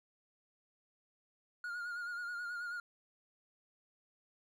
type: tone with vibrato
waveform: triangle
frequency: 1426 Hz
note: F6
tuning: 36 cents sharp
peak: -37 dBFS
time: 1.64-2.8 s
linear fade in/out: 2 ms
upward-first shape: sine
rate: 9.3 Hz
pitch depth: 42 cents each way
effects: none